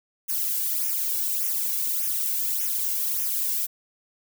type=noise with flanger; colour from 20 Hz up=violet; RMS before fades=-26 dBFS; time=0.28-3.67 s; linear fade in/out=20 ms; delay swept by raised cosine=0.23 to 1.63 ms; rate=1.7 Hz; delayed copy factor=-0.8; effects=none